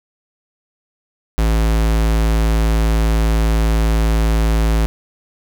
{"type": "tone", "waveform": "square", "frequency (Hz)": 55, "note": "A1", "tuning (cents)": 0, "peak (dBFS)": -13, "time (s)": [1.38, 4.86], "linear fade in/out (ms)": 0, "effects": []}